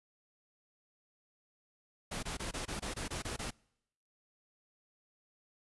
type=noise bursts; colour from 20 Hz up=pink; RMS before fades=-39 dBFS; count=10; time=2.11-3.508 s; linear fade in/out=10 ms; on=120 ms; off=22 ms; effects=noise-tail reverb RT60 0.8 s tail -26 dB re dry + resampled to 24000 Hz